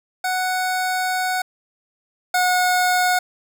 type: tone pair in turn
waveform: 25% pulse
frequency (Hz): 740 / 727.7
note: F#5 / F#5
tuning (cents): 0 / -29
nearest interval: unison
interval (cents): 29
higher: first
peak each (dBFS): -16 / -12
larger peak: second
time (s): 0.24-1.42 / 2.34-3.19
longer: first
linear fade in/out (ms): 5
effects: none